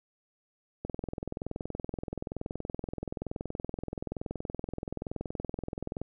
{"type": "click train", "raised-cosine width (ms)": 2, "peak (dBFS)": -21, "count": 110, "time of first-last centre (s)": [0.85, 6.016], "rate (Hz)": 21.1, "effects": []}